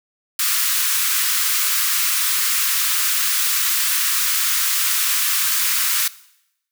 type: high-pass noise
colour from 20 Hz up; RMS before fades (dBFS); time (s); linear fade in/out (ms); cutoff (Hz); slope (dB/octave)
white; -19; 0.39-6.08; 5; 1100; 48
effects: noise-tail reverb RT60 0.8 s tail -19 dB re dry